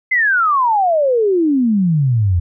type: exponential sweep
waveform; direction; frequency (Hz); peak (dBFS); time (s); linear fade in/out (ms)
sine; down; 2093 to 83; -11; 0.11-2.4; 10
effects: none